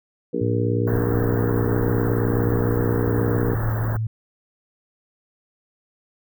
harmonic tone, 59.3 Hz, A#1, 30 cents sharp, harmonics 3 / 4 / 5 / 6 / 7 / 8, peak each -31 / -29 / -27 / -32 / -27 / -27 dBFS, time 0.33-3.55 s, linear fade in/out 10 ms
sine tone with pitch glide, 110 to 110.77 Hz, A2 to A2, 0 to +12 cents, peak -21 dBFS, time 0.41-4.07 s, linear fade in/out 5 ms, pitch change +12 cents, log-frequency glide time 1.29-2.5 s
pink band-stop noise, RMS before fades -28 dBFS, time 0.87-3.97 s, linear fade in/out 5 ms, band 1800 to 15000 Hz, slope 96 dB/octave
effects none

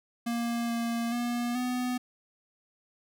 square tone with pitch steps, 234.8 / 233.1 / 239.9 / 249.3 Hz, A#3 / A#3 / A#3 / B3, +13 / 0 / +50 / +16 cents, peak -29 dBFS, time 0.26-1.98 s, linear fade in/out 10 ms, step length 430 ms, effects none

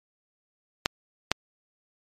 clicks, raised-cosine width 0.2 ms, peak -3 dBFS, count 2, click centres 0.859 / 1.316 s, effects MP3 96 kbps

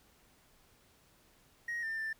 triangle tone with pitch steps, 1881 / 1795 / 1776 Hz, A#6 / A6 / A6, +15 / +34 / +16 cents, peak -32 dBFS, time 1.68-2.13 s, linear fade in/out 5 ms, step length 150 ms, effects tanh soft clip ceiling -30 dBFS + pink hiss -66 dBFS RMS until 2.19 s

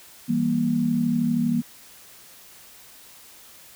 sine chord, E diminished, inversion none, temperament just, 164.81 / 197.78 / 237.3 Hz, E3 / G3 / Bb3, 0 / +16 / +31 cents, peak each -27 / -27 / -21 dBFS, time 0.28-1.62 s, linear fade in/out 20 ms, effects white hiss -48 dBFS RMS until 3.75 s

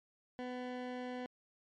20% pulse tone, 250 Hz, B3, 21 cents sharp, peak -35 dBFS, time 0.39-1.26 s, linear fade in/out 0 ms, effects low-pass 3000 Hz 12 dB/octave + MP3 64 kbps

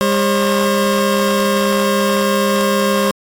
25% pulse tone pair together, 201.2 / 537.1 Hz, G3 / C5, +45 / +45 cents, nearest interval octave + perfect fourth, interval 1700 cents, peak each -12 / -12 dBFS, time 0.01-3.11 s, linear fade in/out 0 ms, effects AAC 64 kbps

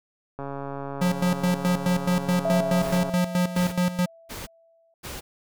click train, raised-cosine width 1 ms, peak -20 dBFS, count 377, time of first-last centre 0.39-3.095 s, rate 139 Hz
square tone with tremolo, 179.1 Hz, F3, 44 cents sharp, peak -20 dBFS, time 1.01-4.06 s, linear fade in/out 10 ms, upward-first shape square, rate 4.7 Hz, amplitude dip 75%
sine tone with exponential decay, 662 Hz, E5, 7 cents sharp, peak -21 dBFS, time 2.45-4.94 s, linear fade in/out 2 ms, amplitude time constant 540 ms
pink noise bursts, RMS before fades -36 dBFS, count 4, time 2.81-5.21 s, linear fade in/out 20 ms, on 180 ms, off 560 ms
effects none

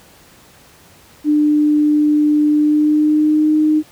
sine tone with pitch glide, 299 to 307.1 Hz, D4 to D#4, +31 to -23 cents, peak -10 dBFS, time 1.24-3.83 s, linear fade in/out 50 ms, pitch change +46 cents, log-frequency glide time 2.51-3.54 s, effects pink hiss -46 dBFS RMS until 3.91 s + high-pass 60 Hz 12 dB/octave

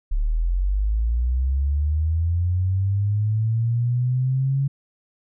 sine linear sweep, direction up, 34.65 to 139 Hz, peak -18 dBFS, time 0.11-4.68 s, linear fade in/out 10 ms, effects none

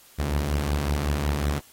sawtooth beating tone pair, 67.9 / 73.3 Hz, C#2 / D2, -35 / -3 cents, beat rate 5.4 Hz, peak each -26 / -20 dBFS, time 0.18-1.6 s, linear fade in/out 20 ms, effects white hiss -53 dBFS RMS until 1.72 s + AAC 48 kbps

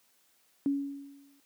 sine tone with exponential decay, 280 Hz, C#4, 18 cents sharp, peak -23 dBFS, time 0.66-1.4 s, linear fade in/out 0 ms, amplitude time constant 160 ms, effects white hiss -68 dBFS RMS until 1.45 s + high-pass 150 Hz 12 dB/octave

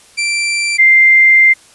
sawtooth / sine tone pair in turn, 2349 / 2093 Hz, D7 / C7, 0 / 0 cents, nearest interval major second, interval 200 cents, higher first, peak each -10 / -4 dBFS, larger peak second, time 0.17-0.78 / 0.78-1.54 s, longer second, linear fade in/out 20 ms, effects white hiss -44 dBFS RMS until 1.74 s + resampled to 24000 Hz

